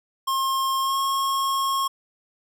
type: tone with pitch glide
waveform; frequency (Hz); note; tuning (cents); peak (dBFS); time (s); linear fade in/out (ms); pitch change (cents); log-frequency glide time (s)
square; 1070 to 1085.6; C6 to C#6; +38 to -36; -22; 0.27-1.88; 10; +26; 0.8-0.98
effects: none